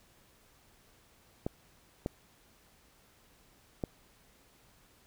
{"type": "clicks", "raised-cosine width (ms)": 2, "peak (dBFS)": -19, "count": 3, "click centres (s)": [1.465, 2.061, 3.838], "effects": ["pink hiss -64 dBFS RMS until 5.06 s"]}